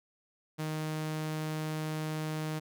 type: tone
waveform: sawtooth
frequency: 155.56 Hz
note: D#3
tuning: in tune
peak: -29 dBFS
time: 0.58-2.6 s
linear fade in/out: 20 ms
effects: none